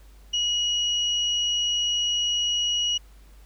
sine tone pair together, 2905 / 5810 Hz, F#7 / F#8, -32 / -32 cents, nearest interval octave, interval 1200 cents, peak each -22 / -32 dBFS, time 0.33-2.98 s, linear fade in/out 10 ms, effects added 50 Hz sine -47 dBFS peak until 3.45 s + pink hiss -59 dBFS RMS until 3.45 s

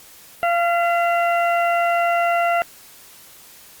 harmonic tone with a mistuned harmonic, 689 Hz, F5, 24 cents flat, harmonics 1 / 2 / 3 / 4, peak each -17 / -23 / -27 / -29 dBFS, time 0.43-2.62 s, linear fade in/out 0 ms, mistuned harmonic 3, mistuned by -33 cents, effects white hiss -45 dBFS RMS until 3.8 s + Opus 48 kbps

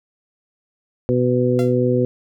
harmonic tone, 124.5 Hz, B2, 14 cents sharp, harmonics 1 / 2 / 3 / 4, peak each -20 / -20 / -20 / -20 dBFS, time 1.09-2.05 s, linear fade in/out 0 ms
sawtooth tone with exponential decay, 686 Hz, F5, 31 cents flat, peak -22 dBFS, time 1.59-1.77 s, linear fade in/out 0 ms, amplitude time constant 38 ms
effects none

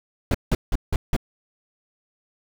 brown noise bursts, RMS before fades -19 dBFS, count 5, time 0.31-1.165 s, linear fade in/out 2 ms, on 35 ms, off 170 ms, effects none

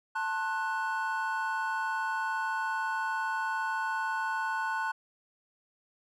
triangle chord, F# diminished, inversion first, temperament just, 888 / 1065.6 / 1480 Hz, A5 / C6 / F#6, +16 / +31 / 0 cents, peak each -31 / -35 / -31 dBFS, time 0.15-4.92 s, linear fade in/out 10 ms, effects none

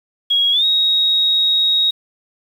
sine tone with pitch glide, 3306 to 3776 Hz, G#7 to A#7, -9 to +22 cents, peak -12 dBFS, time 0.3-1.91 s, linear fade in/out 10 ms, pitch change +231 cents, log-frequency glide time 0.52-0.65 s, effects 7-bit

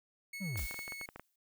40% pulse tone with tremolo, 2200 Hz, C#7, 14 cents flat, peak -40 dBFS, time 0.33-1.06 s, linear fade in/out 5 ms, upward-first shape sine, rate 9 Hz, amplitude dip 30%
triangle linear sweep, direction down, 209.1 to 35.39 Hz, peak -34 dBFS, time 0.4-0.67 s, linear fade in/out 20 ms
clicks, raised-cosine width 0.5 ms, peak -30 dBFS, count 11, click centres 0.558 / 0.593 / 0.711 / 0.743 / 0.791 / 0.879 / 0.922 / 1.013 / 1.089 / 1.16 / 1.196 s
blue noise with exponential decay, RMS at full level -41 dBFS, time 0.57-1.36 s, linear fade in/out 5 ms, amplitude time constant 170 ms
effects none

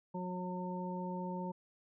harmonic tone, 181.5 Hz, F#3, 33 cents flat, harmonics 1 / 2 / 3 / 5, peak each -39 / -46 / -46 / -43 dBFS, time 0.14-1.52 s, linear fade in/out 10 ms, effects none

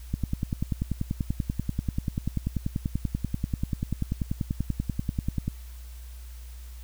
click train, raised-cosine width 5 ms, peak -14 dBFS, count 56, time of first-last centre 0.14-5.48 s, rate 10.3 Hz, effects added 60 Hz sine -39 dBFS peak until 6.83 s + white hiss -54 dBFS RMS until 6.83 s

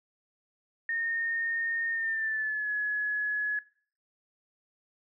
sine tone with pitch glide, 1836 to 1693.4 Hz, A#6 to G#6, -27 to +33 cents, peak -28 dBFS, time 0.89-3.59 s, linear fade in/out 2 ms, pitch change -140 cents, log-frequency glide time 1.91-2.7 s, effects noise-tail reverb RT60 0.5 s tail -21 dB re dry

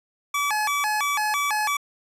25% pulse tone with vibrato, 987.8 Hz, B5, in tune, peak -18 dBFS, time 0.34-1.77 s, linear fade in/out 5 ms, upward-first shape square, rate 3 Hz, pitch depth 260 cents each way, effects resampled to 32000 Hz

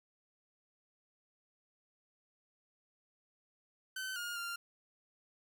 sawtooth tone with pitch steps, 1528 / 1423 / 1392 Hz, G6 / F6 / F6, -45 / +32 / -6 cents, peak -35 dBFS, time 3.96-4.56 s, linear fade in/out 5 ms, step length 200 ms, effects 12-bit

